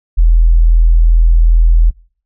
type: tone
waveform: sine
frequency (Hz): 41.27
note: E1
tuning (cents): +3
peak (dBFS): -4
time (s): 0.17-1.91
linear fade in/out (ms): 20
effects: noise-tail reverb RT60 0.5 s tail -25 dB re dry